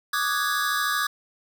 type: tone cluster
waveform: square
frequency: 1155 / 1228 / 1482 / 1662 / 3917 Hz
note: D6 / D#6 / F#6 / G#6 / B7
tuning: -29 / -23 / +2 / +1 / -15 cents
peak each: -30 / -30 / -33 / -27 / -35 dBFS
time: 0.13-1.07 s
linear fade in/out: 5 ms
effects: none